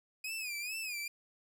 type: tone with vibrato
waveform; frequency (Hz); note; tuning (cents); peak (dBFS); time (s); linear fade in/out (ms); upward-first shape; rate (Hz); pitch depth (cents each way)
sawtooth; 2489; D#7; 0; -34; 0.24-1.08; 5; sine; 2.3; 120
effects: none